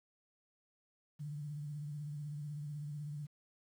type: tone with vibrato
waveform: sine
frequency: 147.6 Hz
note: D3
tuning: 9 cents sharp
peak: -40 dBFS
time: 1.19-3.27 s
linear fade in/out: 20 ms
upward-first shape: sine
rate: 16 Hz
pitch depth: 54 cents each way
effects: 11-bit